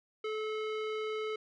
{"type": "tone with low-pass filter", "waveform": "square", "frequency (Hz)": 432.6, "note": "A4", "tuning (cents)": -29, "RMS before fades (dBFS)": -36, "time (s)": [0.24, 1.36], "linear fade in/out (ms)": 5, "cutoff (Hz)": 2900, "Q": 1.4, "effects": []}